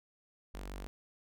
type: tone with notch filter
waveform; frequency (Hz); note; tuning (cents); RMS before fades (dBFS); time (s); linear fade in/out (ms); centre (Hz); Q
sawtooth; 47.78; G1; -44; -44; 0.54-0.87; 0; 110; 0.76
effects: none